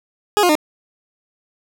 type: tone with pitch steps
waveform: 20% pulse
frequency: 415.3 / 355.3 / 304 Hz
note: G#4 / F4 / D#4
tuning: 0 / +30 / -40 cents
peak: -7 dBFS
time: 0.37-0.553 s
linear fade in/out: 0 ms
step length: 61 ms
effects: none